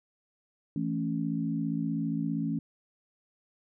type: chord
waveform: sine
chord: A major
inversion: second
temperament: equal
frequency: 164.81 / 220 / 277.2 Hz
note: E3 / A3 / C#4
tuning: 0 / 0 / 0 cents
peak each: -32 / -33 / -32 dBFS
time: 0.76-2.59 s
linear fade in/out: 2 ms
effects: none